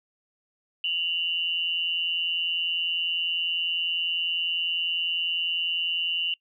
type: tone pair together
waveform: sine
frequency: 2790 / 2960 Hz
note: F7 / F#7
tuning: -2 / 0 cents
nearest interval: minor second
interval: 102 cents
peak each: -27 dBFS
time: 0.84-6.34 s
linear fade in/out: 2 ms
effects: noise-tail reverb RT60 0.1 s tail -26 dB re dry